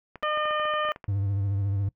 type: clicks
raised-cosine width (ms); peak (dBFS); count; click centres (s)
0.5; -25; 12; 0.157 / 0.226 / 0.374 / 0.455 / 0.509 / 0.598 / 0.654 / 0.738 / 0.851 / 0.888 / 0.961 / 1.042
type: harmonic tone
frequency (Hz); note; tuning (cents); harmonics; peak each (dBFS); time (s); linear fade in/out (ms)
607; D#5; -43; 1 / 2 / 3 / 4 / 5; -29 / -27 / -33 / -40 / -36; 0.23-0.92; 0
type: tone with vibrato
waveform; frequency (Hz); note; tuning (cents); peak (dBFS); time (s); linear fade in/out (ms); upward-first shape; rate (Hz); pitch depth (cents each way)
triangle; 99.3; G2; +23; -22; 1.08-1.89; 5; triangle; 14; 52
effects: noise-tail reverb RT60 0.1 s tail -22 dB re dry